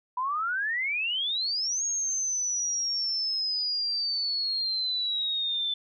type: exponential two-way sweep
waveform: sine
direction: up then down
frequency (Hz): 980 to 6600 to 3510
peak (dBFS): -26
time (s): 0.17-5.74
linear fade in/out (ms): 5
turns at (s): 1.83
effects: none